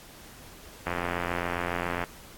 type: click train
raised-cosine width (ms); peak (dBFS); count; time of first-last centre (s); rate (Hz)
0.5; -14; 103; 0.87-2.038; 87.3
effects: pink hiss -49 dBFS RMS until 2.37 s + AAC 64 kbps